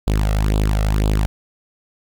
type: tone with flanger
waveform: sawtooth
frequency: 52.1 Hz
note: G#1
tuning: 6 cents sharp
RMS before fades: -17 dBFS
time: 0.07-1.26 s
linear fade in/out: 0 ms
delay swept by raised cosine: 0.25 to 1.55 ms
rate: 2 Hz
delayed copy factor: +0.75
effects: none